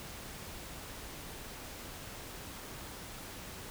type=silence; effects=pink hiss -46 dBFS RMS until 3.7 s